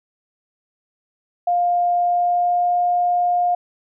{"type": "tone with pitch glide", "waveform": "sine", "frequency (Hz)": [704, 708.9], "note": ["F5", "F5"], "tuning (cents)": [14, 26], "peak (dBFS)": -15, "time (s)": [1.47, 3.55], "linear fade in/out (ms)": 5, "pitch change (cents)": 12, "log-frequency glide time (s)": [1.97, 2.8], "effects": []}